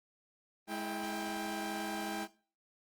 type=tone cluster; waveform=sawtooth; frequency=210.5 / 327 / 791 Hz; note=G#3 / E4 / G5; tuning=+24 / -14 / +15 cents; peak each=-37 / -37 / -36 dBFS; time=0.67-2.28 s; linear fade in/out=50 ms; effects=noise-tail reverb RT60 0.4 s tail -19 dB re dry + Opus 32 kbps